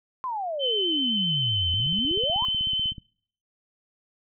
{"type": "exponential two-way sweep", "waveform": "sine", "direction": "down then up", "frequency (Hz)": [1063, 80.6, 1063], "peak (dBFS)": -27, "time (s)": [0.24, 2.45], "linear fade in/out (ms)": 0, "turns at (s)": 1.7}
{"type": "tone with vibrato", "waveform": "sine", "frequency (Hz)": 3066, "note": "G7", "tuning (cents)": -39, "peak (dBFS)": -23, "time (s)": [0.59, 2.94], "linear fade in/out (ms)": 50, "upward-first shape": "square", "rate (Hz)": 7.8, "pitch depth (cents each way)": 8}
{"type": "click train", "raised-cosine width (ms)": 5, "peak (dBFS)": -27, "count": 21, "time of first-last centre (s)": [1.74, 2.982], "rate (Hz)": 16.1}
{"effects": ["noise-tail reverb RT60 0.6 s tail -26 dB re dry"]}